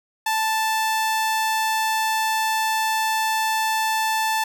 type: tone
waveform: sawtooth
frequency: 880 Hz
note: A5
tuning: in tune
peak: -16 dBFS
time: 0.26-4.44 s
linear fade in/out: 5 ms
effects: none